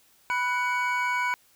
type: tone cluster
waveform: triangle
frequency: 987 / 1484 / 2253 Hz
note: B5 / F#6 / C#7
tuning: -1 / +5 / +28 cents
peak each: -25 / -28 / -28 dBFS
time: 0.3-1.34 s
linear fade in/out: 0 ms
effects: white hiss -61 dBFS RMS until 1.55 s